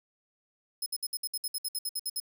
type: tone bursts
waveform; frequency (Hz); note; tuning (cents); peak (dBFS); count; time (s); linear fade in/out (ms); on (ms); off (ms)
15% pulse; 5140; E8; -45; -25; 14; 0.82-2.201; 5; 42; 61
effects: 11-bit